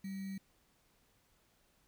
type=tone with sample-and-hold; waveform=sine; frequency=193.8 Hz; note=G3; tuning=20 cents flat; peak=-39 dBFS; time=0.04-0.38 s; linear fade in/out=5 ms; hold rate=2100 Hz; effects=pink hiss -72 dBFS RMS until 1.87 s